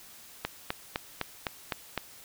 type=click train; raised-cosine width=0.3 ms; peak=-13 dBFS; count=7; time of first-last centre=0.45-1.977 s; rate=3.93 Hz; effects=white hiss -51 dBFS RMS until 2.24 s